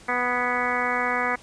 harmonic tone with a mistuned harmonic, 246.9 Hz, B3, in tune, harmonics 1 / 2 / 3 / 4 / 5 / 6 / 7 / 8 / 9, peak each -34 / -31 / -30 / -30 / -29 / -33 / -31 / -29 / -32 dBFS, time 0.08-1.36 s, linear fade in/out 10 ms, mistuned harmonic 7, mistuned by -29 cents, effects pink hiss -49 dBFS RMS until 1.42 s + resampled to 22050 Hz

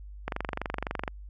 click train, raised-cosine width 0.5 ms, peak -15 dBFS, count 20, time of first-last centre 0.28-1.078 s, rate 23.8 Hz, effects added 50 Hz sine -41 dBFS peak until 1.29 s

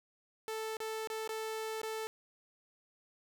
sawtooth tone with dropouts, 440 Hz, A4, in tune, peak -33 dBFS, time 0.48-2.07 s, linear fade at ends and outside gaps 0 ms, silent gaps 0.769-0.803 / 1.073-1.101 / 1.276-1.292 / 1.816-1.832 s, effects none

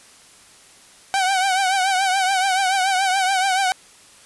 sawtooth tone with vibrato, 762 Hz, G5, 49 cents flat, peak -13 dBFS, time 1.14-3.72 s, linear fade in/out 0 ms, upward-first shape triangle, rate 7 Hz, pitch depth 85 cents each way, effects white hiss -48 dBFS RMS until 4.25 s + resampled to 24000 Hz

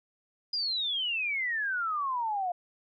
sine exponential sweep, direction down, 4969 to 696 Hz, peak -28 dBFS, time 0.53-2.52 s, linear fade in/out 5 ms, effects none

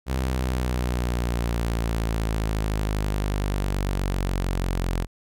sawtooth exponential sweep, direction down, 65.41 to 43.65 Hz, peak -19 dBFS, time 0.06-5.07 s, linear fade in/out 50 ms, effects none

